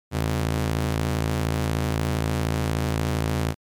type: ring-modulated tone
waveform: sawtooth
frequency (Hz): 110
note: A2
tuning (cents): 0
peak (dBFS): -15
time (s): 0.11-3.55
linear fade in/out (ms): 50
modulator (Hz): 28.5
effects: MP3 96 kbps